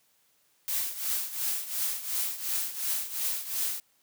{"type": "noise with tremolo", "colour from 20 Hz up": "blue", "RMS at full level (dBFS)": -28, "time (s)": [0.68, 3.8], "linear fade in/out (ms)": 0, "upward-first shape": "triangle", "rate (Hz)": 2.8, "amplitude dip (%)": 80, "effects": ["white hiss -68 dBFS RMS until 4.02 s", "high-pass 80 Hz 12 dB/octave"]}